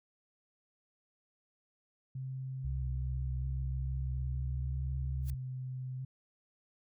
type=tone with vibrato; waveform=sine; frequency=130 Hz; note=C3; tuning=11 cents flat; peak=-37 dBFS; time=2.15-6.05 s; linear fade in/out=5 ms; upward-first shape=square; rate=0.78 Hz; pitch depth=19 cents each way
type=tone with pitch glide; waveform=sine; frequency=65.41 to 68.9 Hz; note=C2 to C#2; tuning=0 to -10 cents; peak=-34 dBFS; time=2.64-5.35 s; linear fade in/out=10 ms; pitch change=+90 cents; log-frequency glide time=3.93-4.69 s
type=noise with exponential growth; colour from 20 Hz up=blue; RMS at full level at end=-45 dBFS; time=5.21-5.3 s; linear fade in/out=0 ms; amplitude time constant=18 ms
effects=none